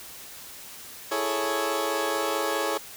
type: chord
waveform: 20% pulse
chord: A major seventh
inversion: second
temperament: equal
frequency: 329.6 / 415.3 / 440 / 554.4 Hz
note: E4 / G#4 / A4 / C#5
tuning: 0 / 0 / 0 / 0 cents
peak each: -28 / -26 / -27 / -24 dBFS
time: 1.11-2.78 s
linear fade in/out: 10 ms
effects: white hiss -43 dBFS RMS until 2.96 s